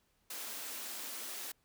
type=high-pass noise; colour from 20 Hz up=white; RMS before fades=-43 dBFS; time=0.3-1.52 s; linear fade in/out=5 ms; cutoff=210 Hz; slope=96 dB/octave; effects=pink hiss -75 dBFS RMS until 1.64 s